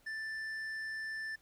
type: tone with tanh clipping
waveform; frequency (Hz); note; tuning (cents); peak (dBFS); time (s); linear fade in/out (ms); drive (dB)
sine; 1766; A6; +6; -39; 0.06-1.36; 10; 7
effects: pink hiss -68 dBFS RMS until 1.41 s